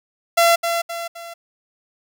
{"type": "tone with echo", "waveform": "sawtooth", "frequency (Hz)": 679, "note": "F5", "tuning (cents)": -49, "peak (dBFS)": -8, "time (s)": [0.37, 0.56], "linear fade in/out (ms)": 10, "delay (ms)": 260, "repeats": 3, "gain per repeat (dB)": -7, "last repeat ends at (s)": 1.34, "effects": []}